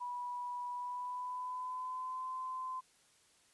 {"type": "tone with pitch glide", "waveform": "sine", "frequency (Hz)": [979, 1028.9], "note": ["B5", "C6"], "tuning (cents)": [-15, -29], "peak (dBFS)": -38, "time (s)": [0, 2.81], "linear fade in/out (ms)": 20, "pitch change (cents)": 86, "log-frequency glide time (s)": [0.7, 2.27], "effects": ["white hiss -68 dBFS RMS until 3.53 s", "resampled to 24000 Hz"]}